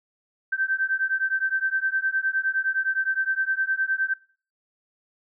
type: beating tone pair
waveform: sine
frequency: 1550 / 1559.7 Hz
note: G6 / G6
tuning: -20 / -9 cents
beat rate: 9.7 Hz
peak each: -25 dBFS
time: 0.52-4.14 s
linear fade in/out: 10 ms
effects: noise-tail reverb RT60 0.4 s tail -21 dB re dry